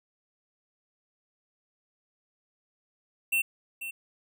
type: tone with echo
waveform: square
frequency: 2700 Hz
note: E7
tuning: 41 cents sharp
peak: -24 dBFS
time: 3.32-3.42 s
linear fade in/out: 10 ms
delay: 490 ms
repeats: 1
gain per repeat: -11 dB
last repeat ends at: 3.91 s
effects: none